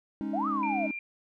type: chord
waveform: triangle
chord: Ab suspended fourth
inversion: none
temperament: just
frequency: 207.7 / 276.9 / 311.5 Hz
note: Ab3 / Db4 / Eb4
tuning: 0 / -2 / +2 cents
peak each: -33 dBFS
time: 0.21-0.91 s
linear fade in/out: 0 ms
type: exponential two-way sweep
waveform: sine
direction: up then down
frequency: 614 to 1301 to 614 Hz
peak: -28 dBFS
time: 0.33-0.87 s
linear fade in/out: 10 ms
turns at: 0.48 s
type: tone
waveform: sine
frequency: 2383 Hz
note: D7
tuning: 25 cents sharp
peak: -34 dBFS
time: 0.63-0.99 s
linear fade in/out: 2 ms
effects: none